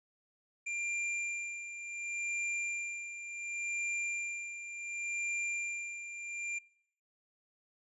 square tone with tremolo, 2384 Hz, D7, 25 cents sharp, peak -33 dBFS, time 0.66-6.59 s, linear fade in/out 10 ms, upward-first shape sine, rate 0.69 Hz, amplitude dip 65%, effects noise-tail reverb RT60 0.7 s tail -24 dB re dry + resampled to 24000 Hz

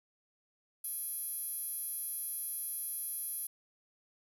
10% pulse tone with high-pass filter, 830 Hz, G#5, 1 cent flat, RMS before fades -39 dBFS, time 0.84-3.47 s, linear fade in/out 5 ms, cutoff 11000 Hz, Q 7.3, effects none

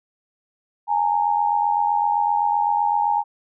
sine tone pair together, 830.6 / 918.4 Hz, G#5 / A#5, 0 / -26 cents, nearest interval major second, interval 174 cents, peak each -19 / -21 dBFS, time 0.87-3.24 s, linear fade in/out 50 ms, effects none

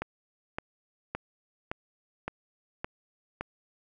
click train, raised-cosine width 0.5 ms, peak -17 dBFS, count 7, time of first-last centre 0.02-3.41 s, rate 1.77 Hz, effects none

